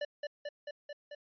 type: tone with echo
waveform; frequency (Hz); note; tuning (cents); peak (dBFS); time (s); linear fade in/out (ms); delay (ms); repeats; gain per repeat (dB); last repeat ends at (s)
square; 585; D5; -7; -34; 0.01-0.05; 5; 220; 5; -2; 1.15
effects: resampled to 11025 Hz